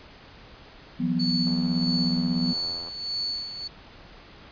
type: chord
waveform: sine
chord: E suspended second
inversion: none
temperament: equal with one note detuned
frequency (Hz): 168.37 / 185 / 246.9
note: E3 / F#3 / B3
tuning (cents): +37 / 0 / 0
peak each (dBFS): -28 / -28 / -25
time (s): 0.99-2.54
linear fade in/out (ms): 20
type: tone with tremolo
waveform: sine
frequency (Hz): 4449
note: C#8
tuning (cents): +5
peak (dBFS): -25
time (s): 1.19-3.68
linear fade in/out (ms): 10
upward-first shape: sine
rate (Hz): 1.6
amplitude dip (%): 65
type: click train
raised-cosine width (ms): 1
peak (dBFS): -29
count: 121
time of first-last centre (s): 1.47-2.885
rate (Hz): 84.8
effects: pink hiss -48 dBFS RMS until 4.51 s + resampled to 11025 Hz